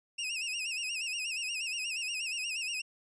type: tone with vibrato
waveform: sawtooth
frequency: 2664 Hz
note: E7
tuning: 18 cents sharp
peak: -30 dBFS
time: 0.18-2.82 s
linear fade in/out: 10 ms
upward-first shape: sine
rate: 8.4 Hz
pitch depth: 120 cents each way
effects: resampled to 22050 Hz